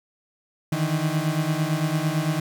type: beating tone pair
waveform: 35% pulse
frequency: 151.6 / 160.5 Hz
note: D#3 / E3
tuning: -45 / -46 cents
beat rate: 8.9 Hz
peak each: -23 / -23 dBFS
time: 0.72-2.4 s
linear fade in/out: 5 ms
effects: none